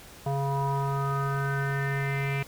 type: tone with low-pass filter sweep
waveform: square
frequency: 138.59 Hz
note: C#3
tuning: in tune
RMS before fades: -28 dBFS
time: 0.26-2.43 s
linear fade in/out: 5 ms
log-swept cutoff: 800 to 2400 Hz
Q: 6
effects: pink hiss -48 dBFS RMS until 2.47 s